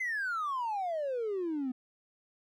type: exponential sweep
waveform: triangle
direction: down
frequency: 2093 to 246.9 Hz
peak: -28 dBFS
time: 0-1.72 s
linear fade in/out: 10 ms
effects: tanh soft clip ceiling -27 dBFS